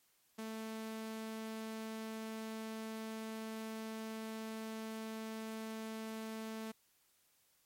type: tone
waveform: sawtooth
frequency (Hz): 221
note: A3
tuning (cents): +8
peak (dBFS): -38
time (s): 0.38-6.72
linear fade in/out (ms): 10
effects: white hiss -73 dBFS RMS until 7.65 s + MP3 64 kbps